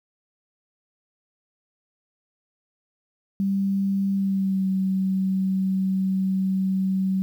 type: tone with pitch glide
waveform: sine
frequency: 196 to 190.2 Hz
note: G3 to F#3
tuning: 0 to +48 cents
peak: -20 dBFS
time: 3.4-7.22 s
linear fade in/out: 0 ms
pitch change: -52 cents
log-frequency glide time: 4.16-4.67 s
effects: 9-bit